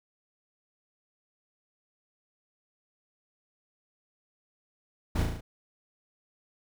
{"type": "noise with echo", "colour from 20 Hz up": "brown", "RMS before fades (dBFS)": -27, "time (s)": [5.15, 5.23], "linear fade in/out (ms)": 10, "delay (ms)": 36, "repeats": 5, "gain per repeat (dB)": -3, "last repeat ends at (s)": 5.41, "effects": []}